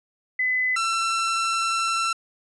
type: tone pair in turn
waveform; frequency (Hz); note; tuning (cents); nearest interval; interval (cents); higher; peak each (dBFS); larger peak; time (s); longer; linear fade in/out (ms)
sine / sawtooth; 2014 / 1344.2; B6 / E6; +33 / +33; perfect fifth; 700; first; -20 / -18; second; 0.39-0.76 / 0.76-2.13; second; 5
effects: resampled to 22050 Hz